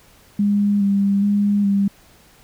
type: tone with vibrato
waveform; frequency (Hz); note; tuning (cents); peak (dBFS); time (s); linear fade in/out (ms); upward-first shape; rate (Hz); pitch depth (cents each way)
sine; 201.4; G3; +47; -14; 0.39-1.88; 5; square; 1.2; 21
effects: pink hiss -51 dBFS RMS until 2.43 s